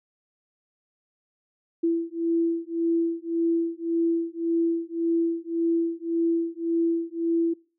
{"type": "beating tone pair", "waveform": "sine", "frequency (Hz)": [332.9, 334.7], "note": ["E4", "E4"], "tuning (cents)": [17, 26], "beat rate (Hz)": 1.8, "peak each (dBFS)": -25, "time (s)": [1.83, 7.54], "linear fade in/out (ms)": 10, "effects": ["noise-tail reverb RT60 0.4 s tail -25 dB re dry"]}